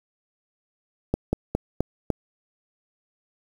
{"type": "slowing click train", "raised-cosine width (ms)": 2, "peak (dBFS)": -8, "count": 5, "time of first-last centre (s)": [1.14, 2.103], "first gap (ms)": 190, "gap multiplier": 1.16, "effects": ["7-bit"]}